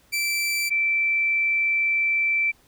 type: tone pair in turn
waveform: sawtooth / sine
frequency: 2333 / 2333 Hz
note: D7 / D7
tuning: -12 / -12 cents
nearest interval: unison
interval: 0 cents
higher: neither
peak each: -19 dBFS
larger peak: neither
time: 0.12-0.7 / 0.7-2.52 s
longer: second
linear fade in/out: 20 ms
effects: pink hiss -59 dBFS RMS until 2.67 s